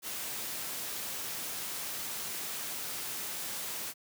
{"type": "noise", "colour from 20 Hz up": "white", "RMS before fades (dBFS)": -38, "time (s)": [0.02, 3.94], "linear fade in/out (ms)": 50, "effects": ["high-pass 100 Hz 12 dB/octave"]}